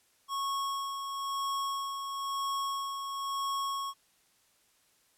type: tone with tremolo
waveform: square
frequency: 1100 Hz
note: C#6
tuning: 14 cents flat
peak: -31 dBFS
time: 0.28-3.94 s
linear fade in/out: 50 ms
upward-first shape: sine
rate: 1 Hz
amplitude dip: 45%
effects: white hiss -68 dBFS RMS until 5.17 s + low-pass 12000 Hz 12 dB/octave